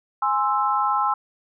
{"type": "chord", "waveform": "sine", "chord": "Ab augmented", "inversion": "none", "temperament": "equal", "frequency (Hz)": [830.6, 1046.5, 1318.5], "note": ["Ab5", "C6", "E6"], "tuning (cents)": [0, 0, 0], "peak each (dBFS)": -23, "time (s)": [0.22, 1.14], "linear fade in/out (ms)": 5, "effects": []}